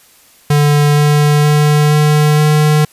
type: tone with pitch steps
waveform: square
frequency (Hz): 146.83 / 147.94 / 149.05 / 150.18 / 151.31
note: D3 / D3 / D3 / D3 / D#3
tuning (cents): 0 / +13 / +26 / +39 / -48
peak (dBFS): -8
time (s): 0.5-2.85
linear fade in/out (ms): 5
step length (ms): 470
effects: white hiss -46 dBFS RMS until 2.92 s + resampled to 32000 Hz